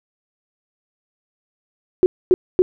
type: tone bursts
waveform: sine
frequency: 366.5 Hz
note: F#4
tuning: 16 cents flat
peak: -8 dBFS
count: 3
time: 2.03-2.62 s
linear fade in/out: 0 ms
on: 30 ms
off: 250 ms
effects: none